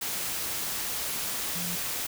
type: tone in noise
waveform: sine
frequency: 174.61 Hz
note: F3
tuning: in tune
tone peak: -36 dBFS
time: 1.55-1.76 s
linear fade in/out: 10 ms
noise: white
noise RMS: -32 dBFS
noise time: 0.01-2.07 s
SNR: -7 dB
effects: none